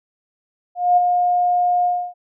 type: tone with ADSR envelope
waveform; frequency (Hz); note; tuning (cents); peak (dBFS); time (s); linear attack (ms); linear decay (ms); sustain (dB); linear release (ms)
sine; 713; F5; +36; -9; 0.75-2.14; 220; 18; -5; 290
effects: none